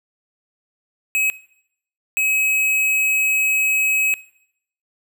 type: tone bursts at uneven times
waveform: square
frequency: 2550 Hz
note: D#7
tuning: 42 cents sharp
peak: -17 dBFS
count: 2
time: 1.15-1.3 / 2.17-4.14 s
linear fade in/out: 0 ms
effects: noise-tail reverb RT60 0.7 s tail -19 dB re dry